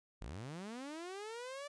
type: linear sweep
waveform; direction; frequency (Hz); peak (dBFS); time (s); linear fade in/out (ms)
sawtooth; up; 38.18 to 587.3; -40; 0.21-1.68; 10
effects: resampled to 22050 Hz